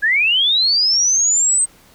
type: linear sweep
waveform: sine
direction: up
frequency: 1623 to 8372 Hz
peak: -12 dBFS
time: 0.02-1.66 s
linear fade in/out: 20 ms
effects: pink hiss -49 dBFS RMS until 1.94 s